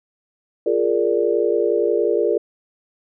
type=chord; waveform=sine; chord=Bb dominant seventh; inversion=second; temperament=equal; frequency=349.2 / 415.3 / 466.2 / 587.3 Hz; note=F4 / Ab4 / Bb4 / D5; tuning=0 / 0 / 0 / 0 cents; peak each=-22 / -20 / -20 / -24 dBFS; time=0.66-2.38 s; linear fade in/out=5 ms; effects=none